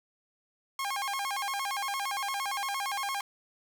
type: tone with vibrato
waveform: sawtooth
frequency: 932.3 Hz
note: A#5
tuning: in tune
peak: -27 dBFS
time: 0.79-3.21 s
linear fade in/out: 2 ms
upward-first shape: square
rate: 8.7 Hz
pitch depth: 260 cents each way
effects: none